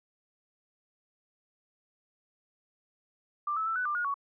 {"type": "tone with pitch steps", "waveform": "sine", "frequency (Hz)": [1184, 1303, 1328, 1492, 1189, 1438, 1120], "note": ["D6", "E6", "E6", "F#6", "D6", "F#6", "C#6"], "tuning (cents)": [14, -20, 12, 14, 21, -50, 18], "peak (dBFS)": -28, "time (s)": [3.47, 4.142], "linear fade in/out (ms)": 5, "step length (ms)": 96, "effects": []}